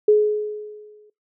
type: tone with exponential decay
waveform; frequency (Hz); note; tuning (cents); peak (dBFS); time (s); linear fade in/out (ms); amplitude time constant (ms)
sine; 422.1; G#4; +28; -9; 0.08-1.1; 5; 220
effects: noise-tail reverb RT60 0.2 s tail -23 dB re dry